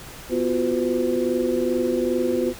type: tone cluster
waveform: sine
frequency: 247.9 / 346.1 / 368.5 / 508 Hz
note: B3 / F4 / F#4 / B4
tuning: +7 / -16 / -7 / +49 cents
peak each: -25 dBFS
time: 0.29-2.54 s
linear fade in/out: 50 ms
effects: pink hiss -40 dBFS RMS until 2.59 s